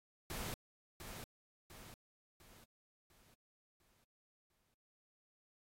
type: noise with echo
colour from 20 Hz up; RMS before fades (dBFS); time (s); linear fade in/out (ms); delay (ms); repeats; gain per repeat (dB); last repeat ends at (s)
pink; -44; 0.3-0.54; 0; 700; 6; -6; 4.74
effects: AAC 48 kbps